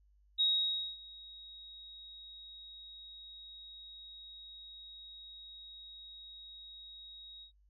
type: tone with ADSR envelope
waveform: sine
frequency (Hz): 3784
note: A#7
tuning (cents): +25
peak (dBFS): -26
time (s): 0.38-7.52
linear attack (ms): 26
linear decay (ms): 560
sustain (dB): -23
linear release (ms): 99
effects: noise-tail reverb RT60 0.1 s tail -24 dB re dry + added 50 Hz sine -64 dBFS peak until 7.69 s